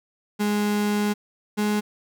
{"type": "tone pair in turn", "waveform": "35% pulse", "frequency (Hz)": [207.6, 209.4], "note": ["G#3", "G#3"], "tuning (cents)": [0, 15], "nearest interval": "unison", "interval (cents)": 15, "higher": "second", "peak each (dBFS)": -19, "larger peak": "neither", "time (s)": [[0.39, 1.14], [1.57, 1.81]], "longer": "first", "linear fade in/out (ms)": 20, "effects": []}